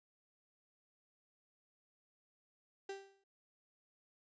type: tone with exponential decay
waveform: 35% pulse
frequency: 392 Hz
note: G4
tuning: in tune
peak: -38 dBFS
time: 2.89-3.24 s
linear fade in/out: 5 ms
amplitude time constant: 74 ms
effects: resampled to 16000 Hz

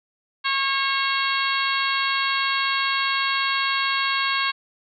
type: harmonic tone with a mistuned harmonic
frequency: 547 Hz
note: C#5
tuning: 23 cents flat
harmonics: 2 / 3 / 4 / 5 / 6 / 7 / 8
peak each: -25 / -27 / -28 / -29 / -30 / -30 / -31 dBFS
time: 0.44-4.52 s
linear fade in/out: 20 ms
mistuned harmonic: 3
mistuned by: -22 cents
effects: none

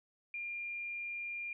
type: tone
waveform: sine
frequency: 2400 Hz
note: D7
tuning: 37 cents sharp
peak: -38 dBFS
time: 0.34-1.53 s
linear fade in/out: 2 ms
effects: none

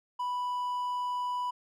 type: tone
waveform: triangle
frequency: 987.8 Hz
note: B5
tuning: in tune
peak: -28 dBFS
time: 0.19-1.51 s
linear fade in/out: 10 ms
effects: none

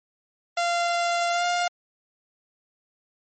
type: tone with pitch glide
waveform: sawtooth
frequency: 691 to 704.7 Hz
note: F5 to F5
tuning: -19 to +15 cents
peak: -18 dBFS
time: 0.57-1.68 s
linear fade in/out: 5 ms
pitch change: +34 cents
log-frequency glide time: 1.32-1.45 s
effects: MP3 32 kbps

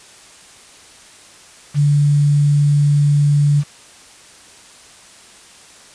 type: tone with quantisation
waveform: sine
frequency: 145.3 Hz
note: D3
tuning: 18 cents flat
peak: -10 dBFS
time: 1.74-3.64 s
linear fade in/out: 50 ms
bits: 6
effects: white hiss -43 dBFS RMS until 5.94 s + resampled to 22050 Hz

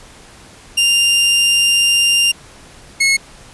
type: tone pair in turn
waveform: sawtooth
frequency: 2794 / 2179 Hz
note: F7 / C#7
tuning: 0 / -30 cents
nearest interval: major third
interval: 430 cents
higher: first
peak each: -7 dBFS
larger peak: neither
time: 0.77-2.32 / 3-3.17 s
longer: first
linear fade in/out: 10 ms
effects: pink hiss -41 dBFS RMS until 3.53 s + resampled to 24000 Hz

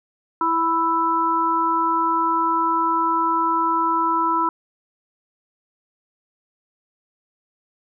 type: harmonic tone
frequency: 330 Hz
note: E4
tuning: 2 cents sharp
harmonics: 1 / 3 / 4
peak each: -26 / -19 / -22 dBFS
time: 0.41-4.49 s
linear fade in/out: 2 ms
effects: none

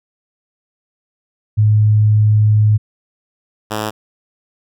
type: tone pair in turn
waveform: sine / 5% pulse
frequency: 106.6 / 107.4 Hz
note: G#2 / A2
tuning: +46 / -41 cents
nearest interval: unison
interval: 13 cents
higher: second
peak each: -8 dBFS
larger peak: neither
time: 1.57-2.78 / 3.7-3.91 s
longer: first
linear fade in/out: 20 ms
effects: none

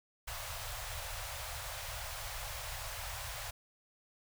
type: band-stop noise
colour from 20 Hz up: pink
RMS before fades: -42 dBFS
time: 0.27-3.51 s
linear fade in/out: 10 ms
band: 120 to 550 Hz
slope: 48 dB/octave
effects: none

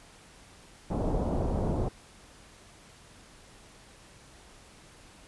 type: low-pass noise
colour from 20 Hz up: pink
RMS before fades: -29 dBFS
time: 0.9-1.89 s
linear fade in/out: 10 ms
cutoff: 800 Hz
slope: 24 dB/octave
effects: pink hiss -54 dBFS RMS until 5.27 s + resampled to 24000 Hz

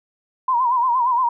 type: tone with vibrato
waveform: sine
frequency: 987.8 Hz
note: B5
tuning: in tune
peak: -15 dBFS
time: 0.48-1.29 s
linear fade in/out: 5 ms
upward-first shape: sine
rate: 8.6 Hz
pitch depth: 98 cents each way
effects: none

